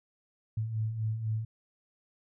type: beating tone pair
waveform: sine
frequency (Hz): 106.8 / 110.8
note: G#2 / A2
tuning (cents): +49 / +13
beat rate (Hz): 4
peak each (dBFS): -38 / -30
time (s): 0.57-1.45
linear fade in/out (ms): 5
effects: none